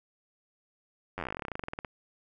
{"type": "slowing click train", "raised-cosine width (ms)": 0.5, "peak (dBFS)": -20, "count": 25, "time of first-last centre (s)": [1.18, 1.848], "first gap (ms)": 10, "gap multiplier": 1.08, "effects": []}